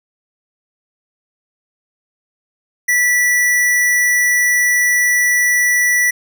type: tone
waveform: square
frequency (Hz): 1959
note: B6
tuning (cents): -15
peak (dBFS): -12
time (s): 2.88-6.11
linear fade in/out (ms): 10
effects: none